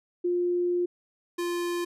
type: tone pair in turn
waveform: sine / square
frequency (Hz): 353.1 / 348.2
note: F4 / F4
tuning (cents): +19 / -5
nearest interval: unison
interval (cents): 24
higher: first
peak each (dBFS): -23 / -28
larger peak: first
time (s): 0.24-0.86 / 1.38-1.85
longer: first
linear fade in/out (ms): 10
effects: resampled to 32000 Hz